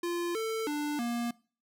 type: tone with pitch steps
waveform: square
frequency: 346.1 / 445 / 295.3 / 236.9 Hz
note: F4 / A4 / D4 / A#3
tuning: -16 / +20 / +10 / +28 cents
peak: -31 dBFS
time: 0.03-1.31 s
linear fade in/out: 5 ms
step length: 320 ms
effects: noise-tail reverb RT60 0.4 s tail -22 dB re dry